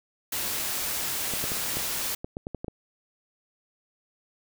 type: noise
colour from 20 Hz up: white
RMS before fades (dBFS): -30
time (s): 0.32-2.15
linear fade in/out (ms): 5
type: clicks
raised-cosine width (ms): 2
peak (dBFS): -20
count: 10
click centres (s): 1.337 / 1.44 / 1.519 / 1.77 / 2.245 / 2.369 / 2.469 / 2.547 / 2.645 / 2.682
effects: none